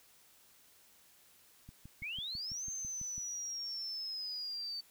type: click train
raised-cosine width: 5 ms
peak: -38 dBFS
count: 10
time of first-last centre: 1.69-3.18 s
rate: 6.04 Hz
type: linear two-way sweep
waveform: sine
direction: up then down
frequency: 2115 to 6360 to 4547 Hz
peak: -38 dBFS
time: 2.02-4.81 s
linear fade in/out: 10 ms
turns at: 2.65 s
effects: white hiss -64 dBFS RMS until 4.9 s